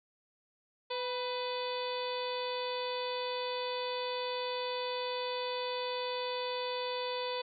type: harmonic tone with a mistuned harmonic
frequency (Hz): 500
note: B4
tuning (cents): +21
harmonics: 1 / 2 / 3 / 4 / 5 / 6 / 7 / 8 / 9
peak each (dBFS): -36 / -39 / -51 / -49 / -46 / -50 / -43 / -49 / -47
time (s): 0.9-7.42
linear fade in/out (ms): 10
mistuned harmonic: 2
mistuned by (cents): -34
effects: none

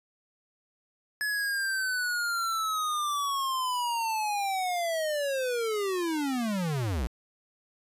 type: linear sweep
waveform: square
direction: down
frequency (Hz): 1709 to 51.2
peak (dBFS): -28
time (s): 1.21-7.07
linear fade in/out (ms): 0
effects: resampled to 32000 Hz

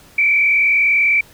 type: tone with frequency modulation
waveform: sine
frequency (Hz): 2310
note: D7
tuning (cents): -29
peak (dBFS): -11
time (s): 0.18-1.21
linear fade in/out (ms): 5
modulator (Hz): 40.3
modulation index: 1.6
effects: pink hiss -46 dBFS RMS until 1.33 s

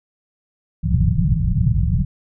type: low-pass noise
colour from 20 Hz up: white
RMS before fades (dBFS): -17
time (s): 0.83-2.05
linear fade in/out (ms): 10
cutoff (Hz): 180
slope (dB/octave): 96
effects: none

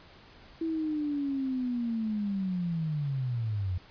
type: linear sweep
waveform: sine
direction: down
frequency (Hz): 329.6 to 87.31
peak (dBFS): -28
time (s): 0.61-3.78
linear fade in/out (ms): 5
effects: pink hiss -54 dBFS RMS until 3.9 s + resampled to 11025 Hz

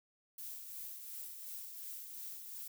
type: noise with tremolo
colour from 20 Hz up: violet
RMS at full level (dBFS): -45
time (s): 0.38-2.68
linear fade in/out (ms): 5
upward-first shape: triangle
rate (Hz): 2.8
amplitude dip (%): 45
effects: none

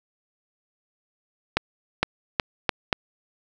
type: accelerating click train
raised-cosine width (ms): 0.3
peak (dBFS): -3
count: 5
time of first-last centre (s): 1.57-2.928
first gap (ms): 460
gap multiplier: 0.8
effects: none

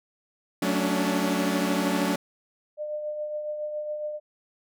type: chord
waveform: sawtooth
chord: D major seventh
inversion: first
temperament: equal with one note detuned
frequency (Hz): 185 / 220 / 280.9 / 293.7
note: F#3 / A3 / C#4 / D4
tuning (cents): 0 / 0 / +23 / 0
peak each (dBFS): -24 / -26 / -24 / -26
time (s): 0.62-2.16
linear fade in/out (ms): 5
type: tone with tremolo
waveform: sine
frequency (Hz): 602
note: D5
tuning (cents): +43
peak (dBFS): -27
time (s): 2.77-4.2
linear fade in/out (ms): 50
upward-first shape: triangle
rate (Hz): 7.2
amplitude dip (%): 45
effects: none

